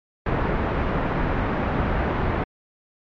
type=low-pass noise; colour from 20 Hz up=pink; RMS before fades=-23 dBFS; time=0.26-2.44 s; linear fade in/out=5 ms; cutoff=1600 Hz; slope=12 dB/octave; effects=low-pass 3000 Hz 12 dB/octave + MP3 48 kbps